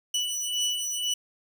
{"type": "beating tone pair", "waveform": "25% pulse", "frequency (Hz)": [2960, 2962], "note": ["F#7", "F#7"], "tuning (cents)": [0, 1], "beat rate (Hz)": 2, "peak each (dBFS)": -26, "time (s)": [0.14, 1.14], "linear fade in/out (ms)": 5, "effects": []}